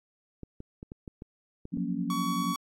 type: clicks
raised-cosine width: 3 ms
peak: -28 dBFS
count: 8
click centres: 0.433 / 0.604 / 0.829 / 0.919 / 1.078 / 1.221 / 1.654 / 1.773 s
type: chord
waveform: sine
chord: Gb major seventh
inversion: third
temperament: equal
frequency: 174.61 / 185 / 233.1 / 277.2 Hz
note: F3 / Gb3 / Bb3 / Db4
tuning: 0 / 0 / 0 / 0 cents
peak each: -34 dBFS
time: 1.72-2.55 s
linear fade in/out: 20 ms
type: tone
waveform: 45% pulse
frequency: 1125 Hz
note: C#6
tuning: 25 cents sharp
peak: -31 dBFS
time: 2.1-2.56 s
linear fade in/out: 2 ms
effects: AAC 48 kbps